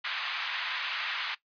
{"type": "band-pass noise", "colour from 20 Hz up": "white", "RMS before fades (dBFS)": -34, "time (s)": [0.04, 1.35], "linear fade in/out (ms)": 10, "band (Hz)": [1000, 3500], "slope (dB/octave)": 24, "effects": ["noise-tail reverb RT60 0.1 s tail -17 dB re dry", "resampled to 11025 Hz"]}